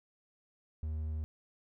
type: tone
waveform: triangle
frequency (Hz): 77.8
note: D#2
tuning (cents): 0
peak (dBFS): -32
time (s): 0.83-1.24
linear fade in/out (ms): 0
effects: none